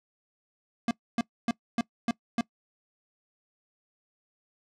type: tone bursts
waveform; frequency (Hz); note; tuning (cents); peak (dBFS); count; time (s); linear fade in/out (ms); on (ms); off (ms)
square; 233.1; A#3; 0; -24; 6; 0.88-2.41; 2; 30; 270
effects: noise-tail reverb RT60 0.1 s tail -22 dB re dry + low-pass 6000 Hz 12 dB/octave